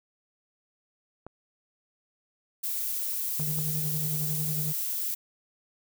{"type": "clicks", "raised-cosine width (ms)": 1, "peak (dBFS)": -27, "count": 3, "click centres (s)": [1.266, 3.399, 3.588]}
{"type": "noise", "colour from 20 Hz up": "violet", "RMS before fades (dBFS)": -31, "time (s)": [2.63, 5.15], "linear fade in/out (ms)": 10}
{"type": "tone with tremolo", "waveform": "triangle", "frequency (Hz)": 152.3, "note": "D#3", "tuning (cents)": -37, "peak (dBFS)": -27, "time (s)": [3.39, 4.73], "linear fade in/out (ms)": 10, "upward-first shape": "sine", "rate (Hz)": 11, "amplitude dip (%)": 45}
{"effects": []}